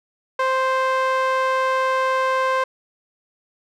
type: tone with band-pass filter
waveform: sawtooth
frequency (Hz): 523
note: C5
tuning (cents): -1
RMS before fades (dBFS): -20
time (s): 0.39-2.64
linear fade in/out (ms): 5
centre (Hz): 1100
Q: 1.3
effects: none